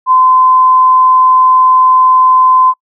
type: tone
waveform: sine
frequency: 1027 Hz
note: C6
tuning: 33 cents flat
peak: -4 dBFS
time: 0.06-2.74 s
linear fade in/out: 50 ms
effects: noise-tail reverb RT60 0.1 s tail -24 dB re dry